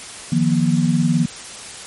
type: chord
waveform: sine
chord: Eb suspended second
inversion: none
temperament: equal with one note detuned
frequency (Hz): 155.56 / 174.61 / 239.2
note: Eb3 / F3 / Bb3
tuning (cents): 0 / 0 / +45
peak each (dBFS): -18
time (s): 0.32-1.26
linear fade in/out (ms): 5
effects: white hiss -34 dBFS RMS until 1.86 s + MP3 48 kbps